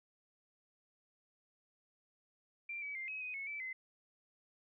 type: tone with pitch steps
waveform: sine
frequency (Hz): 2363 / 2283 / 2102 / 2550 / 2502 / 2196 / 2316 / 2050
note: D7 / D7 / C7 / D#7 / D#7 / C#7 / D7 / C7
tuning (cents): +10 / -50 / +7 / +42 / +9 / -17 / -25 / -36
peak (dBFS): -40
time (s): 2.69-3.73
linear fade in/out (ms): 5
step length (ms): 130
effects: none